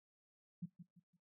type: tone with echo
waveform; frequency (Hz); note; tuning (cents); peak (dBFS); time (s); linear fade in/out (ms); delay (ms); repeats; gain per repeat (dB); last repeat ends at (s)
sine; 175.2; F3; +6; -40; 0.62-0.66; 10; 170; 3; -10; 1.17
effects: noise-tail reverb RT60 0.2 s tail -21 dB re dry